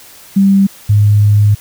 sine tone pair in turn, 196 / 103.83 Hz, G3 / G#2, 0 / 0 cents, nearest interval major seventh, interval 1100 cents, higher first, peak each -5 dBFS, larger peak neither, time 0.36-0.67 / 0.89-1.55 s, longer second, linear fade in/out 10 ms, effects white hiss -38 dBFS RMS until 1.6 s

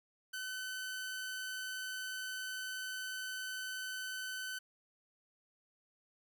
sawtooth tone, 1517 Hz, F#6, 43 cents sharp, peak -36 dBFS, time 0.33-4.59 s, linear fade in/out 10 ms, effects none

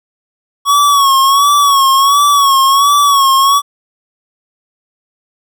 square tone with vibrato, 1115 Hz, C#6, 10 cents sharp, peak -7 dBFS, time 0.65-3.62 s, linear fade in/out 50 ms, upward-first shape sine, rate 1.4 Hz, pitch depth 66 cents each way, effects none

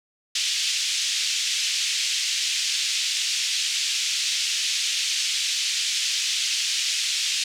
pink band-pass noise, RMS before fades -25 dBFS, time 0.35-7.44 s, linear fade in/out 5 ms, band 2700 to 7100 Hz, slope 24 dB/octave, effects none

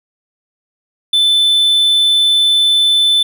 triangle tone, 3520 Hz, A7, in tune, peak -7 dBFS, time 1.13-3.23 s, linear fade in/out 5 ms, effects none

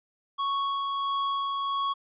square tone with tremolo, 1108.7 Hz, C#6, in tune, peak -26 dBFS, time 0.38-1.94 s, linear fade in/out 20 ms, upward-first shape sine, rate 1.5 Hz, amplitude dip 25%, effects resampled to 8000 Hz

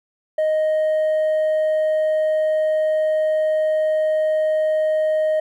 triangle tone with hard clipping, 622.3 Hz, D#5, in tune, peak -15 dBFS, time 0.38-5.4 s, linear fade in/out 5 ms, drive 1 dB, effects none

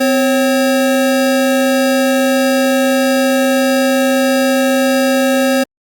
square tone pair together, 257.6 / 544 Hz, C4 / C#5, -27 / -33 cents, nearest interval octave + minor second, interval 1294 cents, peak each -14 dBFS, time 0-5.64 s, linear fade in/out 10 ms, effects Opus 48 kbps

